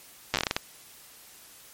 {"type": "slowing click train", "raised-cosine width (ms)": 0.2, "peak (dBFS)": -7, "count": 10, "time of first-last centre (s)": [0.34, 0.565], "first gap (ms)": 8, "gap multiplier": 1.27, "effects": ["white hiss -51 dBFS RMS until 1.73 s", "MP3 64 kbps"]}